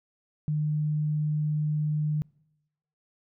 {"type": "tone", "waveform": "sine", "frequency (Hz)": 151.4, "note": "D#3", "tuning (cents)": -47, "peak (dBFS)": -24, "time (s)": [0.48, 2.22], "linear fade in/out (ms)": 0, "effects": ["noise-tail reverb RT60 0.9 s tail -26 dB re dry"]}